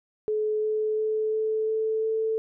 sine tone with pitch steps, 428.4 / 431.1 / 433.9 / 436.6 / 439.4 / 442.2 Hz, A4 / A4 / A4 / A4 / A4 / A4, -46 / -35 / -24 / -13 / -2 / +9 cents, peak -23 dBFS, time 0.28-2.38 s, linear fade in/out 0 ms, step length 350 ms, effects none

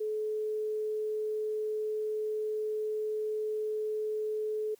sine tone, 429.5 Hz, A4, 42 cents flat, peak -30 dBFS, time 0-4.75 s, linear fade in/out 10 ms, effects white hiss -65 dBFS RMS until 4.79 s + high-pass 100 Hz 12 dB/octave

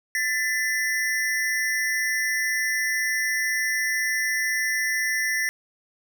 square ring-modulated tone, 1891 Hz, A#6, 24 cents sharp, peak -20 dBFS, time 0.15-5.49 s, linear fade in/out 0 ms, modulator 123 Hz, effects none

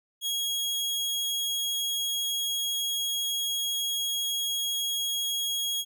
sawtooth tone, 3302 Hz, G#7, 11 cents flat, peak -24 dBFS, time 0.21-5.85 s, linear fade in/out 50 ms, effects none

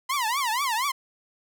sawtooth tone with vibrato, 1000 Hz, B5, 21 cents sharp, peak -20 dBFS, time 0.09-0.92 s, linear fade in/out 10 ms, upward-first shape triangle, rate 4.2 Hz, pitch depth 290 cents each way, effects none

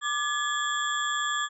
sine tone cluster, 1185 / 1705 / 3298 / 3437 / 7370 Hz, D6 / G#6 / G#7 / A7 / A#8, +15 / +45 / -13 / -41 / -21 cents, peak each -29 / -30 / -35 / -37 / -37 dBFS, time 0.01-1.49 s, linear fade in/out 50 ms, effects none

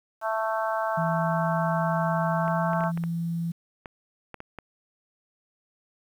harmonic tone, 221 Hz, A3, 8 cents sharp, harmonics 3 / 4 / 5 / 6 / 7, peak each -28 / -30 / -32 / -34 / -35 dBFS, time 0.21-2.92 s, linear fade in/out 50 ms
sine tone with pitch glide, 164.6 to 168.16 Hz, E3 to E3, -2 to +35 cents, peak -26 dBFS, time 0.97-3.52 s, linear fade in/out 10 ms, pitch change +37 cents, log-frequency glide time 2.35-2.69 s
clicks, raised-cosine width 0.5 ms, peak -23 dBFS, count 10, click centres 2.48 / 2.733 / 2.807 / 2.838 / 2.975 / 3.038 / 3.858 / 4.343 / 4.404 / 4.587 s
effects 9-bit

